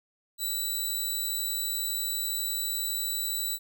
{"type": "tone", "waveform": "10% pulse", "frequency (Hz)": 3951, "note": "B7", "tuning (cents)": 0, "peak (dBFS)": -21, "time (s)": [0.38, 3.59], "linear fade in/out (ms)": 50, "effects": []}